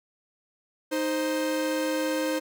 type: tone pair together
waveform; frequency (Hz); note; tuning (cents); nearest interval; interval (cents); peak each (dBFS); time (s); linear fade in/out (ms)
45% pulse; 311.1 / 524.3; D#4 / C5; 0 / +3; major sixth; 903; -28; 0.91-2.4; 20
effects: none